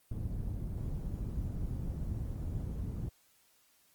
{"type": "low-pass noise", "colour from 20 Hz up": "white", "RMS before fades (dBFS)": -37, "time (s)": [0.11, 3.09], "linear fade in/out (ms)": 5, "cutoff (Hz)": 110, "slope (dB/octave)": 12, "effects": ["white hiss -68 dBFS RMS until 3.94 s", "Opus 24 kbps"]}